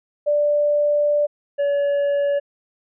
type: tone pair in turn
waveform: sine / triangle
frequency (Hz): 588 / 569.3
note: D5 / C#5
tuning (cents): +2 / +46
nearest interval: minor second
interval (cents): 56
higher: first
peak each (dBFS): -15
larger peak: neither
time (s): 0.26-1.27 / 1.58-2.4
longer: first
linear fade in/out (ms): 20
effects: resampled to 8000 Hz

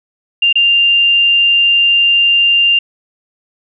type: tone with dropouts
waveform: sine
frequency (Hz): 2792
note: F7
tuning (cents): -1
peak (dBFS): -7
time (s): 0.42-2.79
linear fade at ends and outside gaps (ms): 5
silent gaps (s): 0.528-0.555
effects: none

